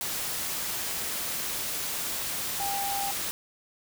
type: tone in noise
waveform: sine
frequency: 797 Hz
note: G5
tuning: 28 cents sharp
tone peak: -30 dBFS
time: 2.6-3.11 s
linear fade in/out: 0 ms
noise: white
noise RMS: -32 dBFS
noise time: 0.01-3.31 s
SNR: -1 dB
effects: none